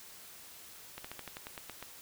slowing click train, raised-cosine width 0.3 ms, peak -26 dBFS, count 10, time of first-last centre 0.98-1.826 s, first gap 65 ms, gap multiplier 1.09, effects white hiss -52 dBFS RMS until 2.01 s

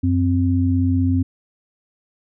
sine tone pair together, 92.5 / 261.6 Hz, F#2 / C4, 0 / 0 cents, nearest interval octave + tritone, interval 1800 cents, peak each -17 / -18 dBFS, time 0.03-1.23 s, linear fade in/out 10 ms, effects none

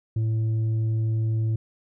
sine tone with tanh clipping, 111 Hz, A2, 16 cents sharp, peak -22 dBFS, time 0.16-1.56 s, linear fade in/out 5 ms, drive 4 dB, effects none

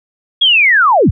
sine linear sweep, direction down, 3365 to 34.5 Hz, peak -6 dBFS, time 0.41-1.11 s, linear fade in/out 10 ms, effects none

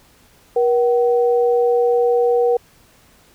sine tone pair together, 478.5 / 759.6 Hz, A#4 / F#5, +45 / +45 cents, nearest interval minor sixth, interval 800 cents, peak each -13 / -22 dBFS, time 0.56-2.57 s, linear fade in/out 5 ms, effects pink hiss -52 dBFS RMS until 3.34 s

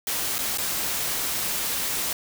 white noise with dropouts, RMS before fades -27 dBFS, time 0.07-2.13 s, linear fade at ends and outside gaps 2 ms, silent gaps 0.383-0.388 / 0.575-0.583 s, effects none

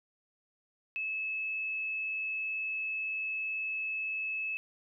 sine tone, 2599 Hz, E7, 25 cents flat, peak -32 dBFS, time 0.96-4.57 s, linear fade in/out 0 ms, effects none

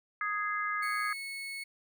harmonic tone, 415.3 Hz, G#4, in tune, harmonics 3 / 4 / 5, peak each -33 / -35 / -37 dBFS, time 0.21-1.13 s, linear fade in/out 2 ms
35% pulse tone, 2200 Hz, C#7, 14 cents flat, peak -36 dBFS, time 0.82-1.64 s, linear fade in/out 10 ms
effects none

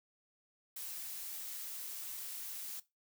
blue noise, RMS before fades -44 dBFS, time 0.76-2.8 s, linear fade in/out 5 ms, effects noise-tail reverb RT60 0.2 s tail -17 dB re dry

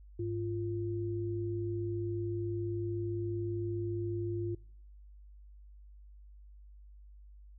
sine tone pair together, 103.83 / 346.4 Hz, G#2 / F4, 0 / -14 cents, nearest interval octave + major sixth, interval 2086 cents, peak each -36 / -35 dBFS, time 0.19-4.55 s, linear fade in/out 5 ms, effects noise-tail reverb RT60 0.6 s tail -25 dB re dry + added 50 Hz sine -51 dBFS peak until 7.58 s

